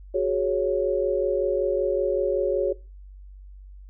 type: chord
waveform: sine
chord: F# suspended second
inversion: none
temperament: equal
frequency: 370 / 415.3 / 554.4 Hz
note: F#4 / G#4 / C#5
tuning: 0 / 0 / 0 cents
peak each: -25 / -26 / -24 dBFS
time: 0.14-2.73 s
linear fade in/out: 10 ms
effects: noise-tail reverb RT60 0.3 s tail -21 dB re dry + added 48 Hz sine -41 dBFS peak until 3.89 s